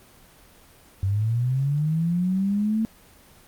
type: linear sweep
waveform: sine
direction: up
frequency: 94.2 to 224.4 Hz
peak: -20 dBFS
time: 1.03-2.85 s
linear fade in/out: 0 ms
effects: pink hiss -52 dBFS RMS until 3.47 s + Opus 24 kbps